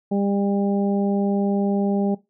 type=harmonic tone; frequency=200 Hz; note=G3; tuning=35 cents sharp; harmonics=1 / 2 / 3 / 4; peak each=-20 / -26 / -30 / -32 dBFS; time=0.11-2.15 s; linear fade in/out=10 ms; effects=noise-tail reverb RT60 0.2 s tail -18 dB re dry